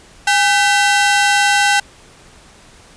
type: ring-modulated tone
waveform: sawtooth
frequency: 1174.7 Hz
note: D6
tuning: in tune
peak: -4 dBFS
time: 0.27-1.8 s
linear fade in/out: 5 ms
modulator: 359 Hz
effects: pink hiss -44 dBFS RMS until 2.96 s + resampled to 22050 Hz